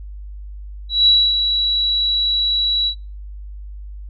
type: tone with ADSR envelope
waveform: sine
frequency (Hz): 3912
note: B7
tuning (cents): -17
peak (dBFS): -8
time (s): 0.89-2.95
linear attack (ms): 180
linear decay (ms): 260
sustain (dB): -7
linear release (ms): 80
effects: noise-tail reverb RT60 0.3 s tail -25 dB re dry + added 50 Hz sine -30 dBFS peak until 4.09 s